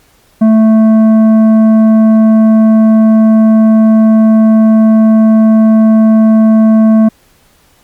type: tone with tanh clipping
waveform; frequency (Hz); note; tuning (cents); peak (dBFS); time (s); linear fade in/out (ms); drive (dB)
sine; 220; A3; 0; -4; 0.41-7.09; 10; 9
effects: pink hiss -48 dBFS RMS until 7.83 s + MP3 96 kbps